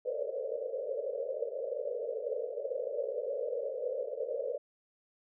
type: band-pass noise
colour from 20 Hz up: pink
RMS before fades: -36 dBFS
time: 0.05-4.58 s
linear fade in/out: 10 ms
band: 450 to 590 Hz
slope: 96 dB/octave
effects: none